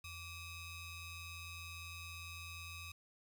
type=ring-modulated tone; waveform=sawtooth; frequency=1244.5 Hz; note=D#6; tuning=in tune; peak=-40 dBFS; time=0.04-2.92 s; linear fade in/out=5 ms; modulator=1330 Hz; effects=11-bit